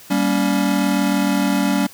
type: chord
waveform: square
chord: G diminished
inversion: none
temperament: just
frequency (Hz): 196 / 235.2 / 282.2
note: G3 / Bb3 / Db4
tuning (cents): 0 / +16 / +31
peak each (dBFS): -20 / -24 / -20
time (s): 0.1-1.87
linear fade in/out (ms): 10
effects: white hiss -43 dBFS RMS until 1.93 s